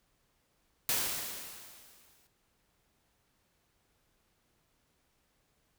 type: noise with exponential decay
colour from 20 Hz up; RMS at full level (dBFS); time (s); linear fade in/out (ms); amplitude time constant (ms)
white; -29; 0.89-2.27; 1; 300
effects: pink hiss -74 dBFS RMS until 5.78 s